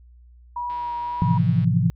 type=tone with vibrato; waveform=sine; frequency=962 Hz; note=B5; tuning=46 cents flat; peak=-25 dBFS; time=0.56-1.38 s; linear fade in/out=5 ms; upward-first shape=triangle; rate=1.9 Hz; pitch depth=19 cents each way
type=click train; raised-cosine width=0.3 ms; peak=-31 dBFS; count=153; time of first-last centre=0.7-1.644 s; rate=161 Hz
type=chord; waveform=sine; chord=F major seventh; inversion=first; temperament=just; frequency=109.13 / 130.96 / 163.7 / 174.61 Hz; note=A2 / C3 / E3 / F3; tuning=-14 / +2 / -12 / 0 cents; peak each=-22 dBFS; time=1.22-1.9 s; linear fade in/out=0 ms
effects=added 60 Hz sine -46 dBFS peak until 1.95 s